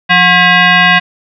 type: tone with frequency modulation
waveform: sine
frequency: 174.61 Hz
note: F3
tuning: in tune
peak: -4 dBFS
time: 0.09-1 s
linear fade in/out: 20 ms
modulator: 899 Hz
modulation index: 3
effects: none